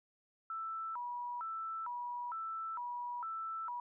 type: tone with vibrato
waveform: sine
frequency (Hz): 1133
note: C#6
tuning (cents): +37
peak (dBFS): -38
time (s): 0.5-3.8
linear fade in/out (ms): 2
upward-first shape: square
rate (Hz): 1.1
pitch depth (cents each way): 270
effects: none